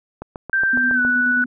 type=click train; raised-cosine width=1 ms; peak=-16 dBFS; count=7; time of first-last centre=0.22-1.05 s; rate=7.23 Hz
type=tone with pitch glide; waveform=sine; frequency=1569 to 1480.9 Hz; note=G6 to F#6; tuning=+1 to +1 cents; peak=-15 dBFS; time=0.53-1.44 s; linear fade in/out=2 ms; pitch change=-100 cents; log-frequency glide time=0.93-1.01 s
type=tone with tremolo; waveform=sine; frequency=247.6 Hz; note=B3; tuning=5 cents sharp; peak=-22 dBFS; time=0.73-1.46 s; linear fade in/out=5 ms; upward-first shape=square; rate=9.4 Hz; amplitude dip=30%
effects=none